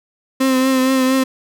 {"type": "tone with vibrato", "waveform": "35% pulse", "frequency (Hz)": 261.6, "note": "C4", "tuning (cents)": 0, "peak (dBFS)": -11, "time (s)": [0.4, 1.24], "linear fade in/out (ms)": 10, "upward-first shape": "triangle", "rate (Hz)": 4.3, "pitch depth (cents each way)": 33, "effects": []}